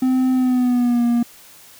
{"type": "tone with pitch glide", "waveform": "triangle", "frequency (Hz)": [257.7, 237.7], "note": ["C4", "A#3"], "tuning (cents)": [-26, 34], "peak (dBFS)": -12, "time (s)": [0.02, 1.23], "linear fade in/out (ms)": 5, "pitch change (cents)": -140, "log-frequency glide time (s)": [0.33, 1.04], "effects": ["white hiss -45 dBFS RMS until 1.79 s"]}